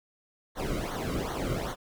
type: noise with flanger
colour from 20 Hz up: brown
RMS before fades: -32 dBFS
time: 0.55-1.76 s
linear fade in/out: 50 ms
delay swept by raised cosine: 0.39 to 1.19 ms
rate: 2.6 Hz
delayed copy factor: -0.8
effects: none